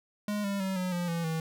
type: tone with pitch steps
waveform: square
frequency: 207.7 / 199.12 / 190.9 / 183.02 / 175.46 / 168.22 / 161.27 Hz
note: G#3 / G3 / G3 / F#3 / F3 / E3 / E3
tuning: 0 / +27 / -46 / -19 / +8 / +35 / -38 cents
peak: -30 dBFS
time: 0.28-1.4 s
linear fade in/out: 2 ms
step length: 160 ms
effects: none